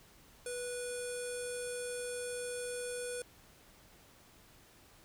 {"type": "tone with low-pass filter", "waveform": "square", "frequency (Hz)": 490.3, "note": "B4", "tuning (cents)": -13, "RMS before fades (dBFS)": -40, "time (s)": [0.46, 3.22], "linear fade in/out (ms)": 2, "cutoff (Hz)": 9500, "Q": 7.7, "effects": ["pink hiss -61 dBFS RMS until 5.04 s"]}